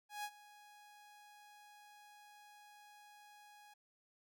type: tone with ADSR envelope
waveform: sawtooth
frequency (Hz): 830.6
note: G#5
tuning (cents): 0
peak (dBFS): -36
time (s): 0.09-3.74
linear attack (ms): 150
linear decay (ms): 58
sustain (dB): -19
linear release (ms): 8
effects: none